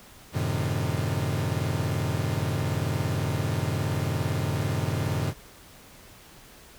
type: chord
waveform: 40% pulse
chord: F# diminished seventh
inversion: none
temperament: equal with one note detuned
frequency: 92.5 / 110 / 130.81 / 153.16 Hz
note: F#2 / A2 / C3 / Eb3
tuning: 0 / 0 / 0 / -27 cents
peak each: -30 dBFS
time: 0.32-5.34 s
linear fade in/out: 50 ms
effects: pink hiss -50 dBFS RMS until 6.78 s